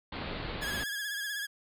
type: low-pass noise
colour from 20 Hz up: pink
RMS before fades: -38 dBFS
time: 0.12-0.84 s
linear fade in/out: 5 ms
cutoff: 4500 Hz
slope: 96 dB/octave
type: tone with vibrato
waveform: sawtooth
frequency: 1661.2 Hz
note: G#6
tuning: in tune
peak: -30 dBFS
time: 0.61-1.47 s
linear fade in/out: 20 ms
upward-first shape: sine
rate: 16 Hz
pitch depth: 54 cents each way
effects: none